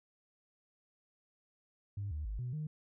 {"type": "tone with pitch steps", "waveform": "sine", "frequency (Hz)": [100.9, 75.4, 51.8, 124, 153.1], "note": ["G#2", "D2", "G#1", "B2", "D#3"], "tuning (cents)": [-49, 46, -4, 7, -28], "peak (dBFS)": -35, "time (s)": [1.97, 2.67], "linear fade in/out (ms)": 5, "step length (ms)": 140, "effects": ["tanh soft clip ceiling -32 dBFS"]}